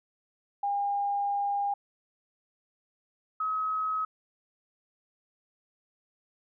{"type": "tone pair in turn", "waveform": "sine", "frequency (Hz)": [807, 1276.2], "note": ["G#5", "D#6"], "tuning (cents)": [-50, 44], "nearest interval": "minor sixth", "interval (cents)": 794, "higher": "second", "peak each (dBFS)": [-26, -27], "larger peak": "first", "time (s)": [[0.63, 1.74], [3.4, 4.05]], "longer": "first", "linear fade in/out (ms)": 5, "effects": []}